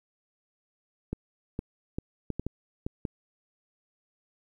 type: clicks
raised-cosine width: 3 ms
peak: -18 dBFS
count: 8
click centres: 1.13 / 1.591 / 1.985 / 2.303 / 2.396 / 2.466 / 2.865 / 3.052 s
effects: 10-bit